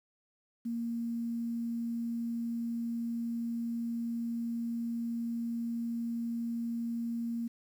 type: tone with quantisation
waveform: sine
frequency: 233.1 Hz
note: A#3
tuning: in tune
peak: -32 dBFS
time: 0.65-7.48 s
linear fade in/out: 10 ms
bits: 10
effects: none

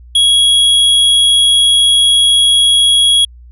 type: tone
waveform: square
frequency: 3322 Hz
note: G#7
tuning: in tune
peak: -7 dBFS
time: 0.15-3.25 s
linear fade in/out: 5 ms
effects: added 60 Hz sine -34 dBFS peak until 3.51 s + resampled to 24000 Hz

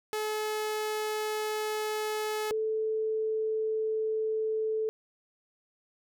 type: tone pair in turn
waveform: sawtooth / sine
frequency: 428.7 / 437.7 Hz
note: A4 / A4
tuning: -45 / -9 cents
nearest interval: unison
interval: 36 cents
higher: second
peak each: -26 / -27 dBFS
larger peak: first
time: 0.13-2.51 / 2.51-4.89 s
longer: neither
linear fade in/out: 0 ms
effects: none

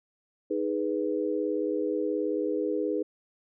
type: chord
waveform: sine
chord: G# minor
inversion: second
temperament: equal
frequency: 311.1 / 415.3 / 493.9 Hz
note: D#4 / G#4 / B4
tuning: 0 / 0 / 0 cents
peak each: -30 / -30 / -31 dBFS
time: 0.5-3.03 s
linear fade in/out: 10 ms
effects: none

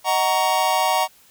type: chord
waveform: square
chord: D# minor seventh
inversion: none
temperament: just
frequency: 622.3 / 746.7 / 933.4 / 1120.1 Hz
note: D#5 / F#5 / A#5 / C#6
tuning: 0 / +16 / +2 / +18 cents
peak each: -26 / -22 / -22 / -27 dBFS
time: 0.04-1.08 s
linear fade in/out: 50 ms
effects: white hiss -53 dBFS RMS until 1.3 s

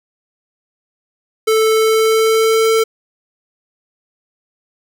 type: tone with pitch glide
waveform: square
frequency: 440 to 446.4 Hz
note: A4 to A4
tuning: 0 to +25 cents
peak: -11 dBFS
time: 1.47-2.84 s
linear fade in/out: 10 ms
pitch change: +25 cents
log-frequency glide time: 1.72-2.7 s
effects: none

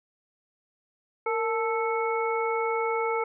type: harmonic tone with a mistuned harmonic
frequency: 440 Hz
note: A4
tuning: in tune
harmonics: 1 / 2 / 3 / 5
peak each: -27 / -30 / -32 / -34 dBFS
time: 1.26-3.24 s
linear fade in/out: 5 ms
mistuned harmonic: 1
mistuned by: +77 cents
effects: none

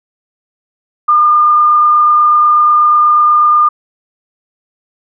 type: tone with frequency modulation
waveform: sine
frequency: 1208 Hz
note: D6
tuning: 48 cents sharp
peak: -5 dBFS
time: 1.08-3.69 s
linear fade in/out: 10 ms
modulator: 28.2 Hz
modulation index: 0.4
effects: none

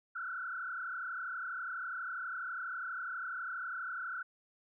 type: tone with frequency modulation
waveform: sine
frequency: 1435 Hz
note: F6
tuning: 47 cents sharp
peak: -37 dBFS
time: 0.15-4.23 s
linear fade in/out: 10 ms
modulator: 32.2 Hz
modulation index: 2.9
effects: none

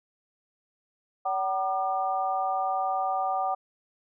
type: harmonic tone with a mistuned harmonic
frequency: 190 Hz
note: F#3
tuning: 46 cents sharp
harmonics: 3 / 4 / 5 / 6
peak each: -36 / -26 / -38 / -32 dBFS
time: 1.25-3.55 s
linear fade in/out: 10 ms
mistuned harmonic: 6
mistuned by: +91 cents
effects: none

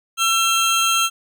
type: tone pair together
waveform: 25% pulse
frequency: 1346 / 3201 Hz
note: E6 / G7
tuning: +36 / +36 cents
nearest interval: octave + minor third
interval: 1500 cents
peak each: -14 / -16 dBFS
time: 0.17-1.1 s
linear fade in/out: 50 ms
effects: none

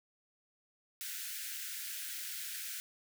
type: high-pass noise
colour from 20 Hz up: white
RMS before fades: -42 dBFS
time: 1.01-2.8 s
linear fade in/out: 0 ms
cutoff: 1400 Hz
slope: 96 dB/octave
effects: none

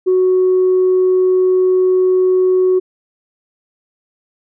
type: tone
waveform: sine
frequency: 370 Hz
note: F#4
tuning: in tune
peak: -8 dBFS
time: 0.06-2.8 s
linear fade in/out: 20 ms
effects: tanh soft clip ceiling -6 dBFS

